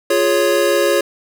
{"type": "chord", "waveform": "square", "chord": "Db major", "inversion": "first", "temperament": "equal", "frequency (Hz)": [349.2, 415.3, 554.4], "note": ["F4", "Ab4", "Db5"], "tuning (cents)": [0, 0, 0], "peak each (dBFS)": [-19, -19, -16], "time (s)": [0.1, 1.01], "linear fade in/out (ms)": 5, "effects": []}